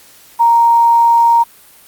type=tone with quantisation; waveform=sine; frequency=932.3 Hz; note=A#5; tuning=in tune; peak=-6 dBFS; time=0.39-1.44 s; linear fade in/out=20 ms; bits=6; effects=white hiss -43 dBFS RMS until 1.87 s + Opus 48 kbps